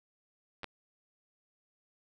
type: clicks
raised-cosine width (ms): 0.3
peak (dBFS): -26 / -22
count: 2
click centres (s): 0.633 / 0.643
effects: none